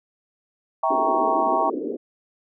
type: chord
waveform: sine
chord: E diminished seventh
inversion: none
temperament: equal with one note detuned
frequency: 652.4 / 784 / 932.3 / 1108.7 Hz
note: E5 / G5 / Bb5 / Db6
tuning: -18 / 0 / 0 / 0 cents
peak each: -24 dBFS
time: 0.83-1.7 s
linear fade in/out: 5 ms
type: band-pass noise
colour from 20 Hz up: pink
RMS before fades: -28 dBFS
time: 0.9-1.97 s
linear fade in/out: 10 ms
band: 260 to 480 Hz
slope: 48 dB/octave
effects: none